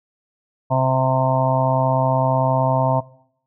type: harmonic tone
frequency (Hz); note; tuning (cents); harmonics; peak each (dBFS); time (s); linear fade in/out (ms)
130.81; C3; 0; 1 / 2 / 4 / 5 / 6 / 7 / 8; -19 / -27 / -27 / -20 / -30 / -21 / -28; 0.7-3.01; 20
effects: noise-tail reverb RT60 0.7 s tail -21 dB re dry

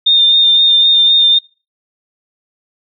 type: tone with vibrato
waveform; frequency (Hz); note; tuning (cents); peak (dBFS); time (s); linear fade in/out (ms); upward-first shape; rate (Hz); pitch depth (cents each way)
sine; 3633; A#7; -45; -6; 0.06-1.39; 10; sine; 3.9; 19
effects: noise-tail reverb RT60 0.3 s tail -22 dB re dry

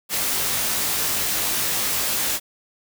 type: noise with comb filter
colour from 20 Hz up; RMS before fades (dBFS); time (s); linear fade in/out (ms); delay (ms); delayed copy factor
white; -23; 0.09-2.4; 50; 19; +0.65
effects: none

